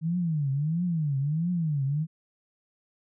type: tone with vibrato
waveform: sine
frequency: 155.56 Hz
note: D#3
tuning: in tune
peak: -24 dBFS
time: 0.01-2.07 s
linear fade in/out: 50 ms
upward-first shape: triangle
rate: 1.5 Hz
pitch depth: 270 cents each way
effects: none